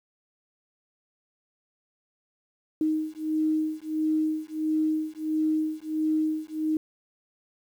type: beating tone pair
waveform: sine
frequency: 311.1 / 312.6 Hz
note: D#4 / D#4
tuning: 0 / +8 cents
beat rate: 1.5 Hz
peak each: -27 dBFS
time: 2.81-6.77 s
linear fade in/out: 2 ms
effects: 9-bit